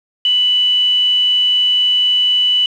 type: tone with quantisation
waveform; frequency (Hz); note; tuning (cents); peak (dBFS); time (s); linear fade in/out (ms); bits
sine; 2972; F#7; +7; -10; 0.25-2.66; 2; 5
effects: low-pass 5000 Hz 12 dB/octave